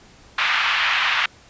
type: band-pass noise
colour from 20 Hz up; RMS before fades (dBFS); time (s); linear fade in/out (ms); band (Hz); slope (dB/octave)
white; -20; 0.38-1.26; 5; 1000 to 3000; 24
effects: pink hiss -49 dBFS RMS until 1.49 s + resampled to 16000 Hz